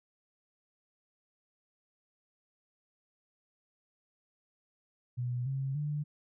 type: tone with pitch steps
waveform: sine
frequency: 123.1 / 135.02 / 148.09 Hz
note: B2 / C#3 / D3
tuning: -5 / -45 / +15 cents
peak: -31 dBFS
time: 5.17-6.04 s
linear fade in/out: 20 ms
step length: 290 ms
effects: none